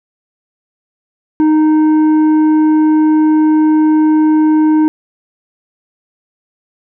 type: tone with tanh clipping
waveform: sine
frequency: 309.7 Hz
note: D#4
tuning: 8 cents flat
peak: -8 dBFS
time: 1.4-4.88 s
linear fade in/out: 0 ms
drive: 7 dB
effects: none